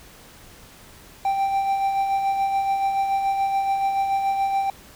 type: tone with tremolo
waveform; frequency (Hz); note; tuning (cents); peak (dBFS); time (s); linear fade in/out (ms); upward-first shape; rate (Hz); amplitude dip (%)
triangle; 784; G5; 0; -16; 1.25-4.7; 2; sine; 7; 40
effects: pink hiss -47 dBFS RMS until 4.95 s